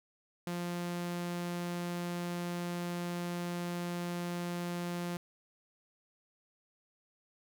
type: tone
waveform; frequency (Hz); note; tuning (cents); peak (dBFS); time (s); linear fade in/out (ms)
sawtooth; 174.61; F3; 0; -31; 0.47-5.17; 2
effects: none